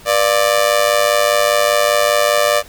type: tone with amplitude modulation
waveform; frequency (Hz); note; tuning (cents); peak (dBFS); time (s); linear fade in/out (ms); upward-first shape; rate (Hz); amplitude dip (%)
sawtooth; 590; D5; +8; -4; 0.05-2.63; 50; sine; 105; 85
effects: pink hiss -41 dBFS RMS until 2.68 s